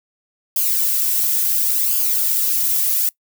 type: noise with flanger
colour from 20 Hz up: violet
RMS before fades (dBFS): -18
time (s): 0.56-3.09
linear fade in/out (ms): 2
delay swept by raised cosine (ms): 0.51 to 2.61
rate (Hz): 0.71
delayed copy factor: -0.75
effects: noise-tail reverb RT60 0.1 s tail -22 dB re dry